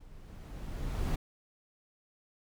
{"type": "noise with level ramp", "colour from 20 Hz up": "brown", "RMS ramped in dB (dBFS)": [-54, -29], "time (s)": [0, 1.16], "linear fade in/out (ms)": 10, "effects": []}